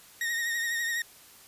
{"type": "tone with vibrato", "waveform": "40% pulse", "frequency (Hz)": 1864.7, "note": "A#6", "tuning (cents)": 0, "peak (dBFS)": -27, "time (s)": [0.21, 1.02], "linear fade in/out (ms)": 2, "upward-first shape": "triangle", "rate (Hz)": 12, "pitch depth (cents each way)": 44, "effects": ["white hiss -53 dBFS RMS until 1.47 s", "resampled to 32000 Hz"]}